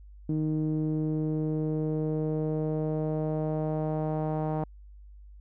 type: tone with low-pass filter sweep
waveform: sawtooth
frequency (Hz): 155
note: D#3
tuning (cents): -6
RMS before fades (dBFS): -29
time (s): 0.29-4.64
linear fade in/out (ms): 2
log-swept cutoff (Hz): 310 to 800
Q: 2.4
effects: added 50 Hz sine -46 dBFS peak until 5.4 s